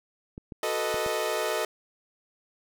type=clicks; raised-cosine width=3 ms; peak=-26 dBFS; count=4; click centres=0.379 / 0.522 / 0.943 / 1.063 s
type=chord; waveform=sawtooth; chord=B dominant seventh; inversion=second; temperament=equal; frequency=370 / 440 / 493.9 / 622.3 Hz; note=F#4 / A4 / B4 / D#5; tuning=0 / 0 / 0 / 0 cents; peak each=-32 / -27 / -31 / -26 dBFS; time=0.63-1.65 s; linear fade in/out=2 ms
effects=none